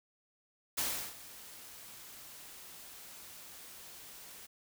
white noise with ADSR envelope, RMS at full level -33 dBFS, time 0.77-4.47 s, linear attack 13 ms, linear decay 350 ms, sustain -18 dB, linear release 16 ms, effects none

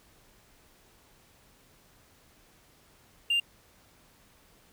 triangle tone, 2794 Hz, F7, in tune, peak -21 dBFS, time 3.3-3.4 s, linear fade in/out 5 ms, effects tanh soft clip ceiling -17 dBFS + pink hiss -61 dBFS RMS until 4.72 s

